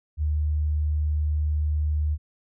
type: tone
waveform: sine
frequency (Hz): 75.6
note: D#2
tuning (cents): -49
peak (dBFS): -21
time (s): 0.17-2.18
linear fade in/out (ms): 50
effects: none